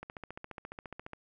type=click train; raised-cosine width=0.5 ms; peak=-27 dBFS; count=17; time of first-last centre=0.03-1.133 s; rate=14.5 Hz; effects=none